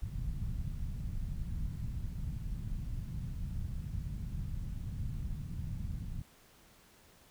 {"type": "low-pass noise", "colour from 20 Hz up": "pink", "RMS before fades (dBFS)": -38, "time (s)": [0.02, 6.22], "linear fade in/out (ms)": 5, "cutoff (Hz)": 170, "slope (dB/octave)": 24, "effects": ["pink hiss -62 dBFS RMS until 7.3 s"]}